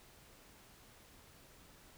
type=silence; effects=pink hiss -61 dBFS RMS until 1.97 s